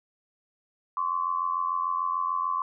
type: tone pair together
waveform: sine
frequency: 1046.5 / 1133.3 Hz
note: C6 / C#6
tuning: 0 / +38 cents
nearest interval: minor second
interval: 138 cents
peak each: -28 dBFS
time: 0.97-2.62 s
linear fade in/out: 2 ms
effects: none